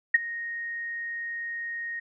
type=tone with ADSR envelope; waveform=sine; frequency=1864.7 Hz; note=A#6; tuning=in tune; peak=-12 dBFS; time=0.14-2 s; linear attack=7 ms; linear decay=22 ms; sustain=-19 dB; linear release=10 ms; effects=none